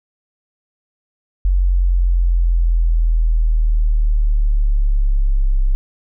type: linear sweep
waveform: sine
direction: down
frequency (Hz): 45.81 to 32.74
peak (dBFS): -11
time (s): 1.45-5.75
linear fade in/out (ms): 0
effects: none